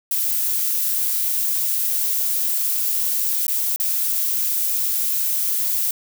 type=noise with dropouts; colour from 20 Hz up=violet; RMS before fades=-21 dBFS; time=0.11-5.91 s; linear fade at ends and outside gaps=2 ms; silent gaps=3.467-3.481 / 3.761-3.799 s; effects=none